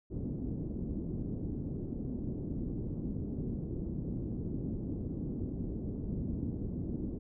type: low-pass noise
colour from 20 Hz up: white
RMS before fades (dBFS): -37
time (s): 0.1-7.19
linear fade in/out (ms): 20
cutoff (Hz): 300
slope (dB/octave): 24
effects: none